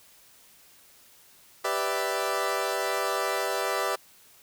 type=chord; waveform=20% pulse; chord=E minor seventh; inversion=first; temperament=equal; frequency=392 / 493.9 / 587.3 / 659.3 Hz; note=G4 / B4 / D5 / E5; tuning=0 / 0 / 0 / 0 cents; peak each=-27 dBFS; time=1.64-3.96 s; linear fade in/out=10 ms; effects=white hiss -56 dBFS RMS until 4.42 s